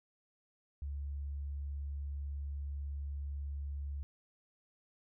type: tone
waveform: sine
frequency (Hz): 70.9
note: C#2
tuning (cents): +40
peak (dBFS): -37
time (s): 0.82-4.03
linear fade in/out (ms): 0
effects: none